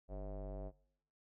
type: tone with low-pass filter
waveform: square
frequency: 49 Hz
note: G1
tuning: in tune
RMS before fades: -44 dBFS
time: 0.08-0.72 s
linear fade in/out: 50 ms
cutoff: 620 Hz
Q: 4.5
effects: noise-tail reverb RT60 0.8 s tail -24 dB re dry